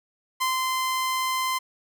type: tone with ADSR envelope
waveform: sawtooth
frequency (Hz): 1036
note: C6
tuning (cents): -17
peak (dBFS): -18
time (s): 0.4-1.59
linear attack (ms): 18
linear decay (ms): 150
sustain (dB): -2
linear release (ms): 16
effects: none